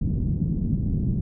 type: low-pass noise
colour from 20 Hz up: white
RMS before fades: -24 dBFS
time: 0.01-1.21 s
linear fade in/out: 5 ms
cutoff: 210 Hz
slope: 24 dB/octave
effects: none